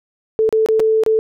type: tone with dropouts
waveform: sine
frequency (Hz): 440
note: A4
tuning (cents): 0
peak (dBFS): -11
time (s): 0.39-1.19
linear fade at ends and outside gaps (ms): 0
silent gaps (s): 0.491-0.526 / 0.661-0.687 / 0.796-0.801 / 1.036-1.063
effects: none